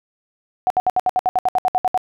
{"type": "tone bursts", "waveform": "sine", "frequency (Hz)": 740, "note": "F#5", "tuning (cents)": 0, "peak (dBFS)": -13, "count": 14, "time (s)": [0.67, 1.976], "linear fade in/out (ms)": 0, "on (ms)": 32, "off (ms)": 66, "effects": []}